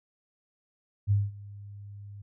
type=tone with ADSR envelope; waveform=sine; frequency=101.4 Hz; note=G#2; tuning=41 cents flat; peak=-19 dBFS; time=1.07-2.22 s; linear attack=41 ms; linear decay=200 ms; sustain=-22 dB; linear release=7 ms; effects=none